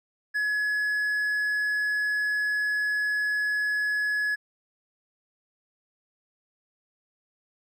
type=tone; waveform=triangle; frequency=1693 Hz; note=G#6; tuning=33 cents sharp; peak=-22 dBFS; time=0.34-4.36 s; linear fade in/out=20 ms; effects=none